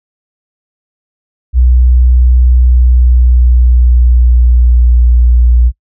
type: tone with pitch glide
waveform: sine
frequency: 61.9 to 59.86 Hz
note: B1 to A#1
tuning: +5 to +47 cents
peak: -3 dBFS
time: 1.53-5.72 s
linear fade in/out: 50 ms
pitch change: -58 cents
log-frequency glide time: 2.54-5.1 s
effects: noise-tail reverb RT60 0.1 s tail -24 dB re dry